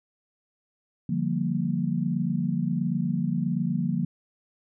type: chord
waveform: sine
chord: G minor seventh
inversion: second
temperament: equal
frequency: 146.83 / 174.61 / 196 / 233.1 Hz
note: D3 / F3 / G3 / Bb3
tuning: 0 / 0 / 0 / 0 cents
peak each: -30 / -27 / -32 / -29 dBFS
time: 1.09-4.05 s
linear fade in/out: 5 ms
effects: none